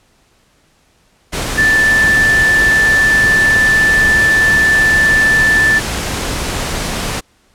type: tone in noise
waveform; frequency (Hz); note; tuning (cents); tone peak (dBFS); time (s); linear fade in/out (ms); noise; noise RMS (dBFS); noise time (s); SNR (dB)
sine; 1760; A6; 0; -8; 1.57-5.8; 20; pink; -19; 1.32-7.21; +8
effects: pink hiss -54 dBFS RMS until 7.54 s + low-pass 10000 Hz 12 dB/octave